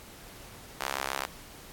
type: tone with high-pass filter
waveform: sawtooth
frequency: 67.7 Hz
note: C#2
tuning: 40 cents flat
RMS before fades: -34 dBFS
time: 0.8-1.26 s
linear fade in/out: 10 ms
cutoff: 880 Hz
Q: 1
effects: pink hiss -49 dBFS RMS until 1.72 s + AAC 64 kbps